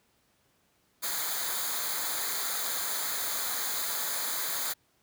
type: noise with comb filter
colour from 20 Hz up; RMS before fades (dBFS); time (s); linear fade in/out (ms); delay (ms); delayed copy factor
white; -32; 1.02-4.74; 20; 0.36; -0.75
effects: pink hiss -69 dBFS RMS until 5.02 s + high-pass 80 Hz 12 dB/octave